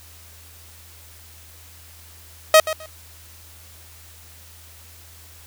sawtooth tone with echo, 630 Hz, D#5, 21 cents sharp, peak -4 dBFS, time 2.54-2.6 s, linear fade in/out 2 ms, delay 130 ms, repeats 2, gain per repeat -14 dB, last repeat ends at 2.86 s, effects added 82 Hz sine -47 dBFS peak until 5.46 s + white hiss -47 dBFS RMS until 5.46 s

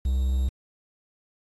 triangle tone with quantisation, 65.41 Hz, C2, in tune, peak -19 dBFS, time 0.05-0.49 s, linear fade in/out 5 ms, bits 8, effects AAC 32 kbps

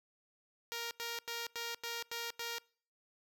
5% pulse tone bursts, 467.3 Hz, A#4, 4 cents sharp, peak -27 dBFS, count 7, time 0.72-2.584 s, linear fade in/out 0 ms, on 190 ms, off 89 ms, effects noise-tail reverb RT60 0.5 s tail -26 dB re dry

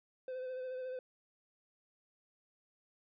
triangle tone with vibrato, 512 Hz, C5, 38 cents flat, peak -37 dBFS, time 0.28-0.99 s, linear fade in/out 2 ms, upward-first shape sine, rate 14 Hz, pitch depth 24 cents each way, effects resampled to 11025 Hz

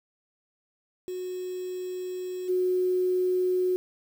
sine tone with level steps, 366 Hz, F#4, 19 cents flat, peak -31 / -22 dBFS, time 1.08-3.76 s, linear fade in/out 0 ms, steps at 2.48 s, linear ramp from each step 20 ms, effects 8-bit

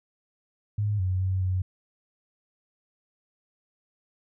sine tone with pitch steps, 104.1 / 92.6 / 94.1 / 92.6 Hz, G#2 / F#2 / F#2 / F#2, +5 / +2 / +30 / +2 cents, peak -23 dBFS, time 0.78-1.62 s, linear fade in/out 5 ms, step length 210 ms, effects none

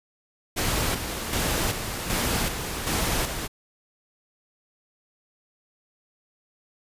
pink noise with tremolo, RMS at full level -25 dBFS, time 0.56-3.48 s, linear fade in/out 20 ms, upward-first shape square, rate 1.3 Hz, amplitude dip 50%, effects resampled to 32000 Hz

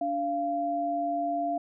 sine tone pair together, 290 / 689.7 Hz, D4 / F5, -22 / -22 cents, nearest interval octave + minor third, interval 1500 cents, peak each -33 / -27 dBFS, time 0.01-1.58 s, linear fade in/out 5 ms, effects none

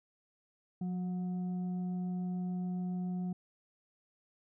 sine tone with frequency modulation, 180 Hz, F#3, 47 cents flat, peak -33 dBFS, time 0.81-3.33 s, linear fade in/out 5 ms, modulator 547 Hz, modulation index 0.23, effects none

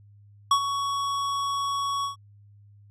square tone with ADSR envelope, 1118 Hz, C#6, 14 cents sharp, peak -16 dBFS, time 0.51-2.16 s, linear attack 4 ms, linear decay 78 ms, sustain -10 dB, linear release 120 ms, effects added 102 Hz sine -50 dBFS peak until 2.9 s + low-pass 8000 Hz 12 dB/octave

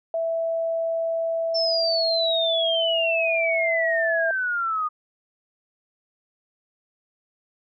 sine tone, 659.3 Hz, E5, in tune, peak -22 dBFS, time 0.14-4.31 s, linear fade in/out 2 ms
sine exponential sweep, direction down, 5380 to 1218 Hz, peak -22 dBFS, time 1.54-4.89 s, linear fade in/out 20 ms
effects none

